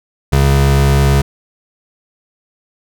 square tone pair together, 68.7 / 137.66 Hz, C#2 / C#3, -15 / -12 cents, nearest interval octave, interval 1203 cents, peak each -12 dBFS, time 0.32-1.22 s, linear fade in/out 10 ms, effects none

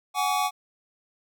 square chord, F# suspended second, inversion none, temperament equal with one note detuned, 740 / 830.6 / 1137.9 Hz, F#5 / G#5 / C#6, 0 / 0 / +45 cents, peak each -28 dBFS, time 0.14-0.51 s, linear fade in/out 50 ms, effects none

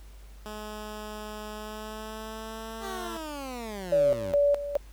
10% pulse tone with pitch glide, 212.5 to 225.1 Hz, G#3 to A3, +40 to +40 cents, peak -29 dBFS, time 0.46-3.17 s, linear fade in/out 0 ms, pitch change +100 cents, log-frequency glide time 1.52-2.88 s
15% pulse linear sweep, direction down, 403.5 to 77.78 Hz, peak -29 dBFS, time 2.8-4.36 s, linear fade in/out 50 ms
sine tone with tremolo, 574 Hz, D5, 40 cents flat, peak -19 dBFS, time 3.92-4.77 s, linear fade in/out 5 ms, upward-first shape square, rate 2.4 Hz, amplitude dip 75%
effects added 50 Hz sine -45 dBFS peak until 4.92 s + pink hiss -58 dBFS RMS until 4.92 s

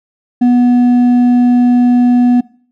sine tone with hard clipping, 244.9 Hz, B3, 14 cents flat, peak -7 dBFS, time 0.41-2.41 s, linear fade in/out 10 ms, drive 4 dB, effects noise-tail reverb RT60 0.5 s tail -22 dB re dry

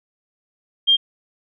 sine tone, 3200 Hz, G7, 35 cents sharp, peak -11 dBFS, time 0.87-0.97 s, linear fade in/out 20 ms, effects none

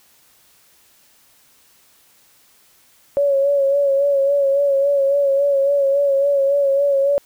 sine tone with vibrato, 558 Hz, C#5, 11 cents sharp, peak -13 dBFS, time 3.17-7.18 s, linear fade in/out 0 ms, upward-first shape sine, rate 3.6 Hz, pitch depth 39 cents each way, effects white hiss -54 dBFS RMS until 7.25 s

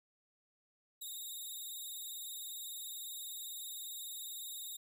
5% pulse tone with vibrato, 3742 Hz, A#7, 6 cents sharp, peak -36 dBFS, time 1.01-4.77 s, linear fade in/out 10 ms, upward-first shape sine, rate 20 Hz, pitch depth 74 cents each way, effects none

